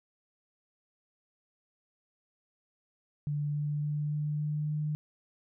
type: tone with pitch steps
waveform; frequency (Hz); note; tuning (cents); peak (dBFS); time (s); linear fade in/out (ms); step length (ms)
sine; 146.83 / 147.68 / 148.54 / 149.4 / 150.26 / 151.13; D3 / D3 / D3 / D3 / D3 / D3; 0 / +10 / +20 / +30 / +40 / +50; -29; 3.27-4.95; 0; 280
effects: none